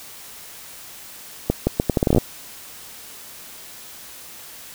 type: accelerating click train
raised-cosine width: 2 ms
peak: -3 dBFS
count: 13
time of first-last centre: 1.5-2.182 s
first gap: 170 ms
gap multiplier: 0.76
effects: white hiss -40 dBFS RMS until 4.74 s